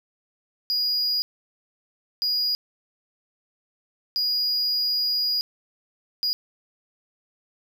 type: tone bursts at uneven times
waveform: triangle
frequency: 4888 Hz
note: D#8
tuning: 32 cents flat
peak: -20 dBFS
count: 4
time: 0.7-1.22 / 2.22-2.55 / 4.16-5.41 / 6.23-6.33 s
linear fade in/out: 0 ms
effects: none